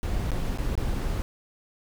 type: noise with dropouts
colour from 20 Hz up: brown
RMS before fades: -27 dBFS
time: 0.03-1.22 s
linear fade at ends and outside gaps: 0 ms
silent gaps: 0.307-0.317 / 0.575-0.585 / 0.753-0.777 s
effects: none